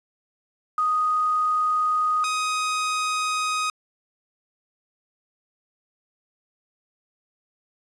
sine / sawtooth tone pair in turn, 1244.5 / 1253.2 Hz, D#6 / D#6, 0 / +12 cents, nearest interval unison, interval 12 cents, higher second, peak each -19 dBFS, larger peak neither, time 0.78-2.24 / 2.24-3.7 s, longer neither, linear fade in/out 2 ms, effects resampled to 22050 Hz + 8-bit

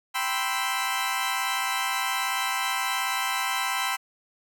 20% pulse chord, C major seventh, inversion second, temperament equal, 784 / 987.8 / 1046.5 / 1318.5 Hz, G5 / B5 / C6 / E6, 0 / 0 / 0 / 0 cents, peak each -26 dBFS, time 0.14-3.97 s, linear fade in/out 20 ms, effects none

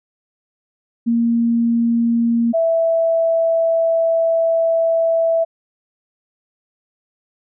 sine tone pair in turn, 233.1 / 659.3 Hz, A#3 / E5, 0 / 0 cents, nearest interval octave + tritone, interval 1800 cents, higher second, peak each -13 dBFS, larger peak neither, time 1.06-2.53 / 2.53-5.45 s, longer second, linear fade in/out 20 ms, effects none

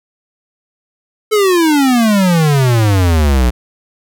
square exponential sweep, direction down, 440 to 58.27 Hz, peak -9 dBFS, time 1.31-3.51 s, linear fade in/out 20 ms, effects none

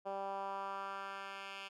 10% pulse tone with band-pass filter sweep, 196 Hz, G3, in tune, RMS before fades -43 dBFS, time 0.05-1.69 s, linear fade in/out 20 ms, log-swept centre 650 to 2600 Hz, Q 2, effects none

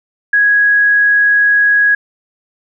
sine tone, 1661.2 Hz, G#6, in tune, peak -7 dBFS, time 0.33-1.95 s, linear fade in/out 5 ms, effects none

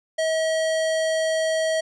square tone, 640 Hz, D#5, 49 cents sharp, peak -21 dBFS, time 0.18-1.81 s, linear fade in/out 10 ms, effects resampled to 22050 Hz

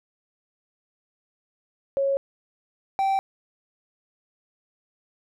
sine / triangle tone pair in turn, 550 / 777.8 Hz, C#5 / G5, -14 / -14 cents, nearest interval tritone, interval 600 cents, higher second, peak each -20 / -18 dBFS, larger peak second, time 1.97-2.17 / 2.99-3.19 s, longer neither, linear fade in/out 0 ms, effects none

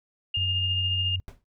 sine tone with tremolo, 2823 Hz, F7, 18 cents sharp, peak -23 dBFS, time 0.34-1.16 s, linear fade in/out 5 ms, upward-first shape triangle, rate 14 Hz, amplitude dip 35%
sine tone with vibrato, 92.8 Hz, F#2, 6 cents sharp, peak -28 dBFS, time 0.37-1.2 s, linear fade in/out 0 ms, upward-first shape triangle, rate 14 Hz, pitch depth 10 cents each way
brown noise with exponential decay, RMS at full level -36 dBFS, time 1.28-1.44 s, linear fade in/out 0 ms, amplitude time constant 33 ms
effects noise-tail reverb RT60 0.1 s tail -25 dB re dry

